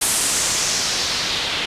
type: noise with low-pass filter sweep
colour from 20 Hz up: white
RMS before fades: -21 dBFS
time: 0.01-1.66 s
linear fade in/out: 10 ms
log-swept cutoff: 10000 to 3300 Hz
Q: 2
effects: resampled to 32000 Hz